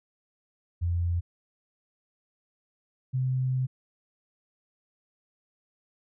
sine tone pair in turn, 86.3 / 129.3 Hz, F2 / C3, -20 / -20 cents, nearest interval perfect fifth, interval 700 cents, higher second, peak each -24 dBFS, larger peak neither, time 0.81-1.21 / 3.13-3.67 s, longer second, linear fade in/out 20 ms, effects none

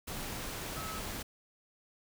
sine tone in noise, 1291 Hz, E6, 37 cents flat, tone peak -43 dBFS, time 0.76-1 s, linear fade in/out 10 ms, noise pink, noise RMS -40 dBFS, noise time 0.07-1.23 s, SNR -6 dB, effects none

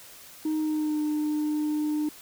sine tone with pitch glide, 310.9 to 302 Hz, D#4 to D4, -1 to +48 cents, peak -22 dBFS, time 0.45-2.09 s, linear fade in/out 5 ms, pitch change -51 cents, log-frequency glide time 0.57-1.01 s, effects tanh soft clip ceiling -23 dBFS + white hiss -48 dBFS RMS until 2.21 s

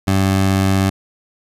20% pulse tone, 96.3 Hz, G2, 30 cents flat, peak -8 dBFS, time 0.07-0.9 s, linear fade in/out 10 ms, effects resampled to 32000 Hz

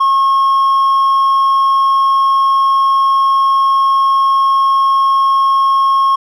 sine tone with hard clipping, 1085 Hz, C#6, 37 cents flat, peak -9 dBFS, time 0-6.16 s, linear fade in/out 10 ms, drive 2 dB, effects none

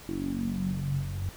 10% pulse tone with low-pass filter sweep, 46.91 Hz, F#1, 25 cents sharp, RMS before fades -31 dBFS, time 0.09-1.29 s, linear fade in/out 0 ms, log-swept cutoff 340 to 96 Hz, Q 7.9, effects pink hiss -48 dBFS RMS until 1.36 s

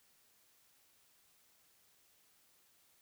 silence, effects white hiss -70 dBFS RMS until 3.01 s

